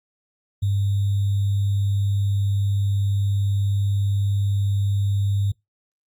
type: tone with sample-and-hold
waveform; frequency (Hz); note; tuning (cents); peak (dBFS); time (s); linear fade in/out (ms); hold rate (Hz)
sine; 99.9; G2; +33; -18; 0.62-5.52; 10; 3675
effects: noise-tail reverb RT60 0.2 s tail -26 dB re dry + Opus 48 kbps